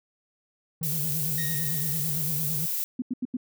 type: tone with vibrato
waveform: triangle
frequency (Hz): 152.4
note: D#3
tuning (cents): -36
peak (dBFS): -29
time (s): 0.81-2.66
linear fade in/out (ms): 5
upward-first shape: sine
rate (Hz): 8.9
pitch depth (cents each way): 140
type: noise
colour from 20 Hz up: violet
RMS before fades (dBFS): -29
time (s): 0.83-2.84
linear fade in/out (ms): 0
type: tone with exponential decay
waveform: sawtooth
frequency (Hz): 1864.7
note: A#6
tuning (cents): 0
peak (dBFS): -29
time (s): 1.38-2.53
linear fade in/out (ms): 2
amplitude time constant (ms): 250
type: tone bursts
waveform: sine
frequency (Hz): 250.1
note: B3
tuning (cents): +22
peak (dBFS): -25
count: 4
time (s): 2.99-3.369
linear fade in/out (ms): 5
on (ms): 31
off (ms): 85
effects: none